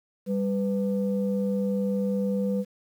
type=tone pair together; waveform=sine; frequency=197.31 / 497.2 Hz; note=G3 / B4; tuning=+12 / +12 cents; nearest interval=octave + major third; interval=1600 cents; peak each=-24 / -28 dBFS; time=0.26-2.65 s; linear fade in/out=50 ms; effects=tanh soft clip ceiling -16 dBFS + 9-bit